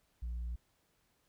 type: tone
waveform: sine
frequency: 59.1 Hz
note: A#1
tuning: 24 cents sharp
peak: -34 dBFS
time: 0.22-0.56 s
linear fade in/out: 10 ms
effects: tanh soft clip ceiling -35 dBFS + pink hiss -75 dBFS RMS until 1.28 s